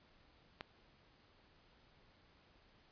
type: click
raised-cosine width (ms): 0.3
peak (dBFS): -27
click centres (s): 0.609
effects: pink hiss -68 dBFS RMS until 2.91 s + resampled to 11025 Hz